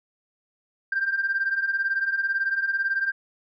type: beating tone pair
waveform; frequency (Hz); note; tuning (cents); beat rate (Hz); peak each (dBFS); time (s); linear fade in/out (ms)
sine; 1568 / 1586; G6 / G6; 0 / +20; 18; -27 / -23; 0.92-3.12; 5
effects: tanh soft clip ceiling -16 dBFS